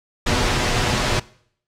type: noise with comb filter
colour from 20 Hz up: pink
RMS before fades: -19 dBFS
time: 0.26-1.2 s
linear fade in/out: 10 ms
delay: 8.2 ms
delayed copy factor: +0.55
effects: noise-tail reverb RT60 0.6 s tail -21 dB re dry + low-pass 6000 Hz 12 dB/octave